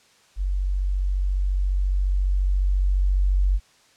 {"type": "tone with level ramp", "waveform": "sine", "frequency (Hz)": 47.22, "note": "F#1", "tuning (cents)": 36, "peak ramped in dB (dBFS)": [-21, -16], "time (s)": [0.36, 3.6], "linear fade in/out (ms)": 50, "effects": ["white hiss -57 dBFS RMS until 3.96 s", "low-pass 7000 Hz 12 dB/octave"]}